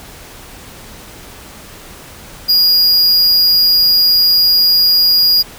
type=tone; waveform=square; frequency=4864 Hz; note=D#8; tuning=40 cents flat; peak=-8 dBFS; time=2.48-5.43 s; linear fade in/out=20 ms; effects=pink hiss -35 dBFS RMS until 5.58 s